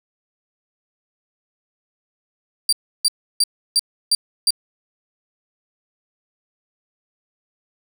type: tone bursts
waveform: 30% pulse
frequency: 4699 Hz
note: D8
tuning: in tune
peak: -10 dBFS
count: 6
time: 2.69-4.506 s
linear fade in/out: 2 ms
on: 36 ms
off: 320 ms
effects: 8-bit